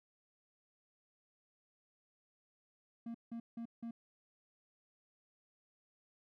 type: tone bursts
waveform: triangle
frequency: 231.7 Hz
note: A#3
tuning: 10 cents flat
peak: -39 dBFS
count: 4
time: 3.06-3.91 s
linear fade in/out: 5 ms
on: 85 ms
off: 170 ms
effects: none